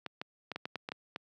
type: clicks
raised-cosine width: 0.3 ms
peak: -21 dBFS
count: 9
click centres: 0.063 / 0.215 / 0.517 / 0.56 / 0.655 / 0.757 / 0.889 / 0.919 / 1.161 s
effects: high-pass 150 Hz 12 dB/octave